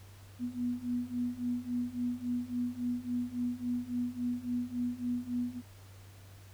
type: beating tone pair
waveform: sine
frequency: 242.2 / 245.8 Hz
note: B3 / B3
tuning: -34 / -8 cents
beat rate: 3.6 Hz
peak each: -36 / -34 dBFS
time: 0.39-5.62 s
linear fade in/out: 50 ms
effects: added 97 Hz sine -51 dBFS peak until 6.53 s + pink hiss -59 dBFS RMS until 6.53 s